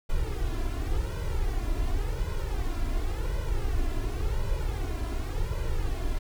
brown noise with flanger, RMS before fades -28 dBFS, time 0.09-6.19 s, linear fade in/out 10 ms, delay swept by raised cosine 2 to 2.96 ms, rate 0.91 Hz, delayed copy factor +0.95, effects none

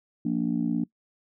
sine chord, Bb major, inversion second, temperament just, 174.81 / 233.1 / 291.4 Hz, F3 / Bb3 / D4, +2 / 0 / -13 cents, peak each -29 / -26 / -27 dBFS, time 0.25-0.84 s, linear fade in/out 5 ms, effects noise-tail reverb RT60 0.1 s tail -22 dB re dry + tanh soft clip ceiling -15 dBFS

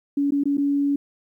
sine tone with dropouts, 283.2 Hz, C#4, 37 cents sharp, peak -18 dBFS, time 0.17-0.96 s, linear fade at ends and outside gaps 5 ms, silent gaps 0.308-0.32 / 0.437-0.455 / 0.572-0.58 s, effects 10-bit

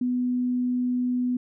sine tone, 248.4 Hz, B3, 10 cents sharp, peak -22 dBFS, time 0.01-1.37 s, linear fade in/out 5 ms, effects none

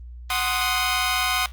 15% pulse chord, C diminished, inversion second, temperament equal, 740 / 1046.5 / 1244.5 Hz, Gb5 / C6 / Eb6, 0 / 0 / 0 cents, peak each -19 dBFS, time 0.3-1.46 s, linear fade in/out 2 ms, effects added 60 Hz sine -36 dBFS peak until 1.52 s + Opus 24 kbps

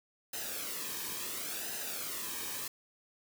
white noise with flanger, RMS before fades -39 dBFS, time 0.33-2.68 s, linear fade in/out 5 ms, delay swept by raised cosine 0.88 to 1.47 ms, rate 0.71 Hz, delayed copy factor -0.6, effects none

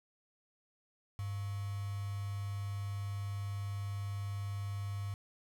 sine tone with quantisation, 100 Hz, G2, 35 cents sharp, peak -36 dBFS, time 1.19-5.14 s, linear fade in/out 0 ms, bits 8, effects none

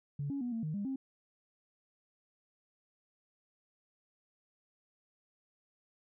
sine tone with pitch steps, 142.8 / 279 / 243.8 / 227.2 / 154.6 / 202.2 / 267.2 Hz, D3 / C#4 / B3 / A#3 / D#3 / G#3 / C4, -48 / +11 / -22 / -44 / -11 / -46 / +36 cents, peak -33 dBFS, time 0.19-0.96 s, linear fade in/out 5 ms, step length 110 ms, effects tanh soft clip ceiling -29 dBFS

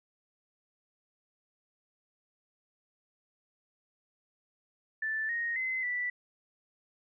sine tone with pitch steps, 1760 / 1867 / 2050 / 1969 Hz, A6 / A#6 / C7 / B6, 0 / +2 / -36 / -6 cents, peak -30 dBFS, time 5.02-6.1 s, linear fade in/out 5 ms, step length 270 ms, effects none

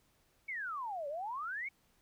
sine exponential two-way sweep, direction down then up, 2279 to 553 to 2279 Hz, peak -37 dBFS, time 0.48-1.69 s, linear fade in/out 10 ms, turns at 1.08 s, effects pink hiss -72 dBFS RMS until 2.01 s

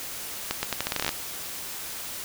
accelerating click train, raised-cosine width 0.2 ms, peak -8 dBFS, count 13, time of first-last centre 0.51-1.091 s, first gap 120 ms, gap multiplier 0.81, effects white hiss -36 dBFS RMS until 2.24 s

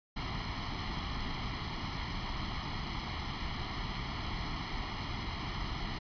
pink noise with comb filter, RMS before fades -37 dBFS, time 0.16-5.99 s, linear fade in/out 10 ms, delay 0.96 ms, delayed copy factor +0.75, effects resampled to 11025 Hz

